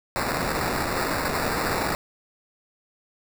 white noise with sample-and-hold, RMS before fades -26 dBFS, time 0.16-1.95 s, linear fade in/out 0 ms, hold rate 3150 Hz, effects none

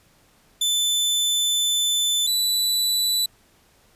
sawtooth tone pair in turn, 3520 / 3966 Hz, A7 / B7, 0 / +7 cents, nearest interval major second, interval 207 cents, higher second, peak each -16 dBFS, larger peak neither, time 0.61-2.27 / 2.27-3.26 s, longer first, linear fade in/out 5 ms, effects pink hiss -58 dBFS RMS until 3.95 s + resampled to 32000 Hz

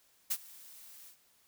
blue noise with ADSR envelope, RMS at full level -30 dBFS, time 0.3-1.17 s, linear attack 14 ms, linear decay 55 ms, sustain -23 dB, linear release 93 ms, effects white hiss -68 dBFS RMS until 1.47 s

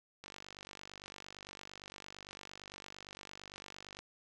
click train, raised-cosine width 0.2 ms, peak -30 dBFS, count 184, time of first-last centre 0.24-3.99 s, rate 48.8 Hz, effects none

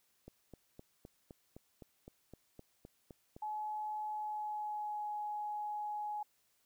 click train, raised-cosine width 2 ms, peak -37 dBFS, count 13, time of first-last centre 0.28-3.365 s, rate 3.89 Hz
sine tone with pitch glide, 851 to 838.8 Hz, G#5 to G#5, +42 to +17 cents, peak -37 dBFS, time 3.42-6.23 s, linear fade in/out 5 ms, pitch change -25 cents, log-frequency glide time 4.08-5.08 s
effects white hiss -75 dBFS RMS until 6.65 s

